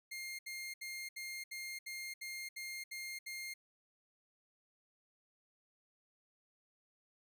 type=tone bursts; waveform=sawtooth; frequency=2120 Hz; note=C7; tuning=22 cents sharp; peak=-39 dBFS; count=10; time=0.11-3.54 s; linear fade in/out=10 ms; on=280 ms; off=70 ms; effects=none